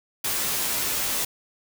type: noise with comb filter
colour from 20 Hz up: white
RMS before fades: -26 dBFS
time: 0.24-1.25 s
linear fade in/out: 5 ms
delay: 13 ms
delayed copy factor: -0.7
effects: none